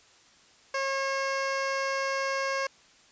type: tone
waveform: 15% pulse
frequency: 542 Hz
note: C#5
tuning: 39 cents flat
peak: -21 dBFS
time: 0.74-2.67 s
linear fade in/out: 5 ms
effects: white hiss -58 dBFS RMS until 3.11 s + resampled to 16000 Hz